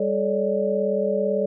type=tone cluster; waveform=sine; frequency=199.3 / 430.6 / 560 / 598 Hz; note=G3 / A4 / C#5 / D5; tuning=+29 / -37 / +18 / +31 cents; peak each=-27 / -24 / -25 / -26 dBFS; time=0-1.46 s; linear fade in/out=5 ms; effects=none